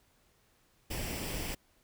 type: noise with comb filter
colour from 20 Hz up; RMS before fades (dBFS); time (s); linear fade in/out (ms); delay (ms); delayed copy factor
pink; -37; 0.9-1.55; 10; 0.38; +0.5
effects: pink hiss -69 dBFS RMS until 1.83 s

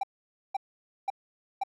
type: tone bursts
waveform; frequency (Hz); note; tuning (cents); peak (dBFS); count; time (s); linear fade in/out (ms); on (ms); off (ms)
triangle; 784; G5; 0; -24; 4; 0.01-1.636; 5; 24; 510
effects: none

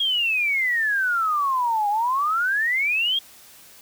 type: exponential two-way sweep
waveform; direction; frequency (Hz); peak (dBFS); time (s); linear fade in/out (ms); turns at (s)
sine; down then up; 3300 to 806 to 3300; -19; 0-3.19; 5; 1.89
effects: white hiss -48 dBFS RMS until 3.81 s

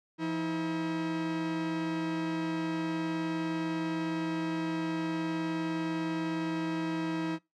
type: tone pair together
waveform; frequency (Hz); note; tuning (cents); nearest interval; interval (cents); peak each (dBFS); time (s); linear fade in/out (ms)
45% pulse; 169.78 / 320; F3 / D#4; -49 / +49; major seventh; 1098; -37 / -31; 0.18-7.39; 50
effects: noise-tail reverb RT60 0.2 s tail -21 dB re dry + low-pass 4000 Hz 12 dB/octave

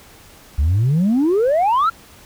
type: exponential sweep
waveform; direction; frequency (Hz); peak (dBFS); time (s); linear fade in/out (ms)
sine; up; 66.3 to 1398; -11; 0.58-1.9; 10
effects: tanh soft clip ceiling -11 dBFS + pink hiss -45 dBFS RMS until 2.25 s

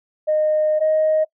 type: tone pair in turn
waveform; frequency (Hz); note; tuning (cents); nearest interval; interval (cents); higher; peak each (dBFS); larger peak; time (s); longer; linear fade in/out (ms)
sine; 615 / 624.3; D#5 / D#5; -20 / +6; unison; 26; second; -14 / -13; second; 0.27-0.8 / 0.8-1.25; first; 20
effects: noise-tail reverb RT60 0.1 s tail -23 dB re dry + tanh soft clip ceiling -10 dBFS

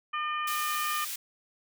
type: harmonic tone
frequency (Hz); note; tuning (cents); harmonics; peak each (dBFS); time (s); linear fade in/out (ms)
605; D#5; -49; 2 / 3 / 4 / 5; -30 / -38 / -39 / -41; 0.13-1.05; 10
type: high-pass noise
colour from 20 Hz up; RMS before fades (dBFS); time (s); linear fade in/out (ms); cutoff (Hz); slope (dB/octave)
white; -36; 0.47-1.16; 5; 1900; 12
effects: none

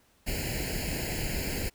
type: noise with comb filter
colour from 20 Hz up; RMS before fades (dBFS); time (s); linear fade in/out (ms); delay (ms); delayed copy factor
pink; -32; 0.26-1.7; 20; 0.42; +0.95
effects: pink hiss -65 dBFS RMS until 1.74 s

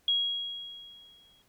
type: tone with exponential decay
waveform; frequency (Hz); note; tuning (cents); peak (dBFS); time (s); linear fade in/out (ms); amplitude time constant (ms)
sine; 3300; G#7; -12; -22; 0.08-1.42; 2; 290
effects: pink hiss -67 dBFS RMS until 1.48 s

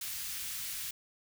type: band-stop noise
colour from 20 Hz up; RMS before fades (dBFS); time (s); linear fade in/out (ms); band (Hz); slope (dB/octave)
white; -39; 0.01-0.91; 5; 110 to 1800; 12
effects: none

